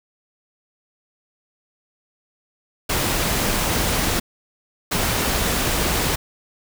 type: noise bursts at uneven times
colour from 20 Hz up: pink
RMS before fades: -21 dBFS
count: 2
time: 2.89-4.2 / 4.91-6.16 s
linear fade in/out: 10 ms
effects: none